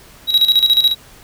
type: tone with tremolo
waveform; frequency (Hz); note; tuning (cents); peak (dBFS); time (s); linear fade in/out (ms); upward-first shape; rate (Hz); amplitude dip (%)
triangle; 3857; B7; -42; -6; 0.27-0.95; 50; square; 14; 70
effects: pink hiss -43 dBFS RMS until 1.23 s